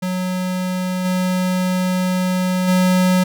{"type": "tone with level steps", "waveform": "square", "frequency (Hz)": 183.6, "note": "F#3", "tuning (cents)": -13, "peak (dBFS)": [-20, -17, -13], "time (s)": [0.02, 3.24], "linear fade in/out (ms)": 10, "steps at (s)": [1.04, 2.67], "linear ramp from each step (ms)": 20, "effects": []}